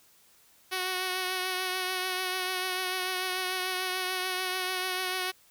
5% pulse tone with vibrato, 370 Hz, F#4, in tune, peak -18 dBFS, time 0.71-5.32 s, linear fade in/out 20 ms, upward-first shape triangle, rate 6.8 Hz, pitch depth 27 cents each way, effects white hiss -61 dBFS RMS until 5.5 s

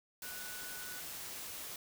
sine tone in noise, 1480 Hz, F#6, in tune, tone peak -49 dBFS, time 0.23-1 s, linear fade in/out 2 ms, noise white, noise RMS -45 dBFS, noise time 0.22-1.76 s, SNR -7 dB, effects none

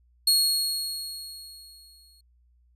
sawtooth tone with exponential decay, 4313 Hz, C#8, 48 cents flat, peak -14 dBFS, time 0.27-2.21 s, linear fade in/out 5 ms, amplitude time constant 420 ms, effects added 60 Hz sine -59 dBFS peak until 2.75 s + resampled to 32000 Hz

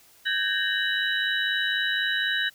sine tone cluster, 1548 / 1652 / 1831 / 2977 / 3876 Hz, G6 / G#6 / A#6 / F#7 / B7, -22 / -10 / -32 / +10 / -33 cents, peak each -29 / -29 / -30 / -30 / -30 dBFS, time 0.25-2.5 s, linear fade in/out 20 ms, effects white hiss -56 dBFS RMS until 2.54 s

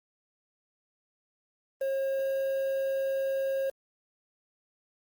triangle tone with quantisation, 540 Hz, C#5, 45 cents flat, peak -25 dBFS, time 1.81-3.7 s, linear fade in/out 5 ms, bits 8, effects Opus 24 kbps

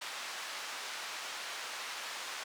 pink band-pass noise, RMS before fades -42 dBFS, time 0.01-2.44 s, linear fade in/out 10 ms, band 990 to 6400 Hz, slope 12 dB/octave, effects none

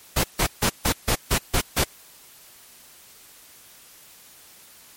pink noise bursts, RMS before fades -20 dBFS, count 8, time 0.16-1.842 s, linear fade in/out 10 ms, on 79 ms, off 150 ms, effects white hiss -49 dBFS RMS until 4.96 s + MP3 64 kbps

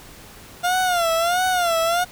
30% pulse tone with vibrato, 698.5 Hz, F5, in tune, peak -15 dBFS, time 0.63-2.05 s, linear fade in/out 20 ms, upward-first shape sine, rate 1.5 Hz, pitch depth 110 cents each way, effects pink hiss -43 dBFS RMS until 2.11 s

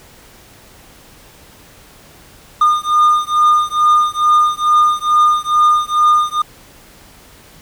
triangle beating tone pair, 1215 / 1217.3 Hz, D#6 / D#6, -42 / -38 cents, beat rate 2.3 Hz, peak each -11 dBFS, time 2.61-6.42 s, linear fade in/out 5 ms, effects pink hiss -43 dBFS RMS until 7.61 s

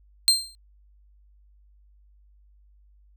30% pulse tone with exponential decay, 4167 Hz, C8, 8 cents flat, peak -9 dBFS, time 0.28-0.55 s, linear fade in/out 0 ms, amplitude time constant 57 ms, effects added 50 Hz sine -54 dBFS peak until 3.16 s

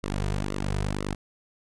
sawtooth tone with flanger, 49.69 Hz, G1, 24 cents sharp, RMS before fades -29 dBFS, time 0.03-1.15 s, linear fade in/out 10 ms, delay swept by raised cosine 1.2 to 3.7 ms, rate 2 Hz, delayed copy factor -0.9, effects resampled to 24000 Hz

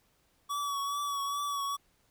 square tone with vibrato, 1136 Hz, C#6, 42 cents sharp, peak -32 dBFS, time 0.49-1.77 s, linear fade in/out 20 ms, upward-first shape triangle, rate 2.4 Hz, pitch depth 37 cents each way, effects pink hiss -70 dBFS RMS until 2.1 s

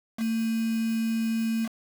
sine tone with quantisation, 225.5 Hz, A3, 43 cents sharp, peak -24 dBFS, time 0.17-1.69 s, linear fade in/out 50 ms, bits 6, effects none

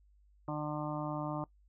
harmonic tone, 150.3 Hz, D3, 40 cents sharp, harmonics 1 / 2 / 4 / 5 / 6 / 7 / 8, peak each -39 / -39 / -42 / -45 / -44 / -45 / -47 dBFS, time 0.48-1.44 s, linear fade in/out 2 ms, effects noise-tail reverb RT60 0.1 s tail -21 dB re dry + added 50 Hz sine -62 dBFS peak until 1.68 s

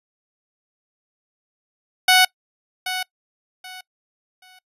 10% pulse tone with echo, 741 Hz, F#5, 2 cents sharp, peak -3 dBFS, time 2.08-2.25 s, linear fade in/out 5 ms, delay 780 ms, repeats 3, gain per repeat -12 dB, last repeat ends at 4.59 s, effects noise-tail reverb RT60 0.1 s tail -24 dB re dry + resampled to 32000 Hz

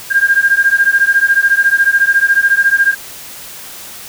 sine beating tone pair, 1600 / 1614 Hz, G6 / G#6, +35 / -50 cents, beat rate 14 Hz, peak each -11 dBFS, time 0.1-2.95 s, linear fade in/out 20 ms, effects white hiss -31 dBFS RMS until 4.08 s

